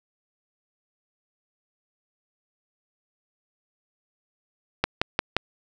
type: click train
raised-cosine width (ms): 0.3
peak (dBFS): -4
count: 4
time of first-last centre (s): 4.84-5.366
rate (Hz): 5.7
effects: none